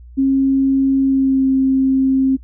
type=tone with pitch glide; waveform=sine; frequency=270 to 265.7 Hz; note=C#4 to C4; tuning=-45 to +27 cents; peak=-11 dBFS; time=0.17-2.37 s; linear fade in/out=20 ms; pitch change=-28 cents; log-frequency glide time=1-1.47 s; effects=noise-tail reverb RT60 0.1 s tail -20 dB re dry + added 60 Hz sine -36 dBFS peak until 2.43 s